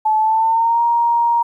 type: tone with pitch glide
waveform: sine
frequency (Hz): 866 to 938.9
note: A5 to A#5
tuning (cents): -28 to +12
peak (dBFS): -12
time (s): 0.05-1.43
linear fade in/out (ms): 10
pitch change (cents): +140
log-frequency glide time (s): 0.18-0.82
effects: 9-bit